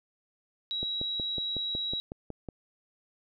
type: tone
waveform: sine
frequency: 3870 Hz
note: B7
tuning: 36 cents flat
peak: -30 dBFS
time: 0.71-2 s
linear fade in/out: 0 ms
type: click train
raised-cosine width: 2 ms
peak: -24 dBFS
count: 10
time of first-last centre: 0.83-2.487 s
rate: 5.43 Hz
effects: none